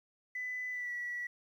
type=tone with pitch glide; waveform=sine; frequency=2000 to 1944.2 Hz; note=B6 to B6; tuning=+21 to -28 cents; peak=-35 dBFS; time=0.35-1.27 s; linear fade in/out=5 ms; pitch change=-49 cents; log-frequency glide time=0.71-0.92 s; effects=tanh soft clip ceiling -31 dBFS + 11-bit